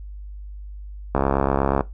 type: click train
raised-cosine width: 1 ms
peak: -5 dBFS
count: 46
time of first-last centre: 1.15-1.808 s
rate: 68.4 Hz
effects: noise-tail reverb RT60 0.2 s tail -19 dB re dry + added 50 Hz sine -33 dBFS peak until 1.93 s